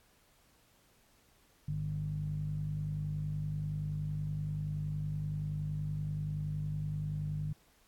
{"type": "tone with low-pass filter", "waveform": "15% pulse", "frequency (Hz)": 50.6, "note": "G#1", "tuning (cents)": -44, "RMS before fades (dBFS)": -36, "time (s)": [1.68, 7.53], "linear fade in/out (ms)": 5, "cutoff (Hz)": 140, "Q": 9.2, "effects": ["pink hiss -67 dBFS RMS until 7.87 s", "AAC 64 kbps"]}